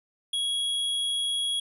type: tone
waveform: square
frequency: 3322 Hz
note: G#7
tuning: in tune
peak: -26 dBFS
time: 0.33-1.6 s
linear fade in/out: 5 ms
effects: resampled to 24000 Hz